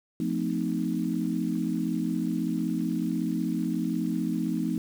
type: chord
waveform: sine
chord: F dominant seventh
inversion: none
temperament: equal with one note detuned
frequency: 174.61 / 220 / 256.1 / 311.1 Hz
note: F3 / A3 / C4 / Eb4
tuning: 0 / 0 / -37 / 0 cents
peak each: -31 dBFS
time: 0.2-4.78 s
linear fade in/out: 2 ms
effects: 8-bit